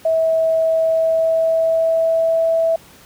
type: tone with pitch glide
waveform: sine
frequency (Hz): 648 to 656.3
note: E5 to E5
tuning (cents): -30 to -8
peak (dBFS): -13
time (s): 0.05-2.76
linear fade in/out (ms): 5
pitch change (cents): +22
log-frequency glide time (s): 0.76-2.52
effects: pink hiss -45 dBFS RMS until 3.05 s + high-pass 60 Hz 12 dB/octave